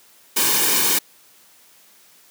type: noise with comb filter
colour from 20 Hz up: white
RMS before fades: -18 dBFS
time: 0.36-0.99 s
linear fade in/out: 10 ms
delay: 1.5 ms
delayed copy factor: -0.65
effects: white hiss -52 dBFS RMS until 2.3 s + high-pass 150 Hz 12 dB/octave